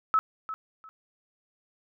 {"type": "tone with echo", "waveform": "sine", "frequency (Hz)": 1298, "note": "E6", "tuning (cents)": -27, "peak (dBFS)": -19, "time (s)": [0.14, 0.19], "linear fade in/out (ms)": 0, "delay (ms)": 350, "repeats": 2, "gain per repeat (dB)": -13, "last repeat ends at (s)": 0.89, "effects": []}